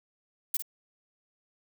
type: noise with echo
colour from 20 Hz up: violet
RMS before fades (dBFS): -27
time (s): 0.54-0.57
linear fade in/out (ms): 5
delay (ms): 53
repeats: 1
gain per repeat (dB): -9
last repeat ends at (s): 0.623
effects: none